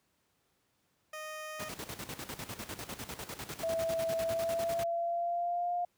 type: tone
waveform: 15% pulse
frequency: 619 Hz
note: D#5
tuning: 9 cents flat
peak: -34 dBFS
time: 1.13-1.69 s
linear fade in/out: 5 ms
type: noise with tremolo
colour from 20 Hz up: pink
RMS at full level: -40 dBFS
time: 1.59-4.84 s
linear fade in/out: 10 ms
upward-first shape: square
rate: 10 Hz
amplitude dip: 70%
type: tone with pitch glide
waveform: sine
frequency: 658 to 705.2 Hz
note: E5 to F5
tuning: -3 to +17 cents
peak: -30 dBFS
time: 3.63-5.85 s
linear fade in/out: 5 ms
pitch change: +120 cents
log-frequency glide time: 4.22-5.73 s
effects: pink hiss -75 dBFS RMS until 5.97 s + high-pass 80 Hz 12 dB/octave